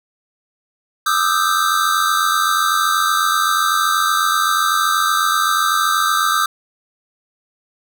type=tone cluster; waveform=square; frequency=1201 / 1289 / 1342 / 1558 Hz; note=D6 / E6 / E6 / G6; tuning=+38 / -39 / +31 / -11 cents; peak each=-19 / -19 / -26 / -22 dBFS; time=1.06-6.46 s; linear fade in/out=5 ms; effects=none